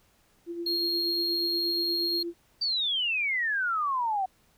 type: tone with tremolo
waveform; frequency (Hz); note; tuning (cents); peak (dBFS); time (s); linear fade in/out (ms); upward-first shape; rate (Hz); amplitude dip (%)
sine; 341.9; F4; -37; -30; 0.46-2.34; 50; sine; 8.4; 50
type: tone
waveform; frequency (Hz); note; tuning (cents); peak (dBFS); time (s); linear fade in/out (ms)
triangle; 4254; C8; +28; -25; 0.66-2.23; 5
type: exponential sweep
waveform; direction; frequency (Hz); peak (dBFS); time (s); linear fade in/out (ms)
sine; down; 4699 to 740; -25; 2.61-4.26; 10
effects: pink hiss -65 dBFS RMS until 4.57 s